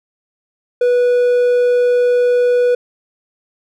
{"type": "tone", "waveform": "triangle", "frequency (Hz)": 490, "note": "B4", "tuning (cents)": -14, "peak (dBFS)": -8, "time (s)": [0.81, 2.75], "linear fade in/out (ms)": 5, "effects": []}